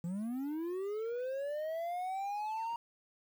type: linear sweep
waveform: triangle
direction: up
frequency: 164.81 to 941 Hz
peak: -33 dBFS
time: 0.04-2.76 s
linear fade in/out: 2 ms
effects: 10-bit